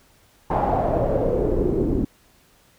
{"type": "noise with low-pass filter sweep", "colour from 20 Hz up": "pink", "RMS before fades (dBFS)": -21, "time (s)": [0.5, 2.05], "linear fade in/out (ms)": 10, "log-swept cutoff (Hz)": [880, 300], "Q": 4, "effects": ["pink hiss -57 dBFS RMS until 2.78 s"]}